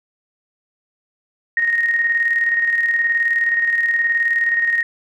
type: tone with tremolo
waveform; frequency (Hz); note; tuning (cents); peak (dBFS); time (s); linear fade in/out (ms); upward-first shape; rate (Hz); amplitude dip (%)
sine; 1863; A#6; -2; -13; 1.57-4.83; 2; square; 19; 40
effects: none